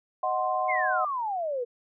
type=chord; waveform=sine; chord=C diminished; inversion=first; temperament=equal; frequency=622.3 / 740 / 1046.5 Hz; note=Eb5 / Gb5 / C6; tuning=0 / 0 / 0 cents; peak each=-31 / -27 / -29 dBFS; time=0.23-1.05 s; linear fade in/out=5 ms
type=exponential sweep; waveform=sine; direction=down; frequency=2217 to 466.2 Hz; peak=-27 dBFS; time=0.68-1.65 s; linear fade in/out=20 ms
effects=none